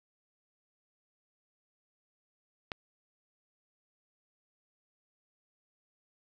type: click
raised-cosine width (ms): 0.3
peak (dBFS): -19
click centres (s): 2.718
effects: none